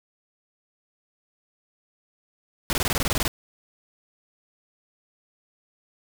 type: noise bursts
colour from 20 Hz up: pink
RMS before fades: -24 dBFS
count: 12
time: 2.7-3.279 s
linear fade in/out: 0 ms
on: 29 ms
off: 21 ms
effects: none